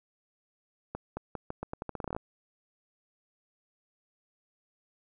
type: accelerating click train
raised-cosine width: 1 ms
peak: -21 dBFS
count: 16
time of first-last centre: 0.95-2.165 s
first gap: 220 ms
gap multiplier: 0.83
effects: none